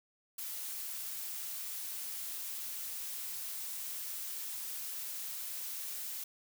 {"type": "noise", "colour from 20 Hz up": "blue", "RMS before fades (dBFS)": -41, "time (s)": [0.38, 6.24], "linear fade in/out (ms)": 5, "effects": []}